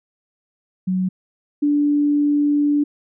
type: tone pair in turn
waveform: sine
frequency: 185.6 / 291.7 Hz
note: F#3 / D4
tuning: +6 / -12 cents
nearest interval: minor sixth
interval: 782 cents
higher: second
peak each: -17 / -14 dBFS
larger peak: second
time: 0.87-1.09 / 1.62-2.84 s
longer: second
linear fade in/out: 10 ms
effects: none